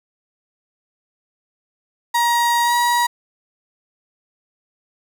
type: tone with pitch glide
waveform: 35% pulse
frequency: 947 to 958.6 Hz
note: A#5 to A#5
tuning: +27 to +48 cents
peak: -13 dBFS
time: 2.14-3.07 s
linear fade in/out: 10 ms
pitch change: +21 cents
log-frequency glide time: 2.62-2.75 s
effects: 9-bit